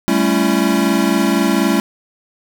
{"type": "chord", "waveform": "square", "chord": "A dominant seventh", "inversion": "third", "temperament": "equal with one note detuned", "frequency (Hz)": [196, 220, 277.2, 336.4], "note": ["G3", "A3", "C#4", "E4"], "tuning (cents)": [0, 0, 0, 35], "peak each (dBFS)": -19, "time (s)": [0.08, 1.8], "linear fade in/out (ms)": 0, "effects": []}